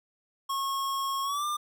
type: tone with pitch glide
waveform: square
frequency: 1091 to 1196.6 Hz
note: C#6 to D6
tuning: -28 to +32 cents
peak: -29 dBFS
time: 0.49-1.57 s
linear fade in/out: 10 ms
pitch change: +160 cents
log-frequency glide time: 1.23-1.46 s
effects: none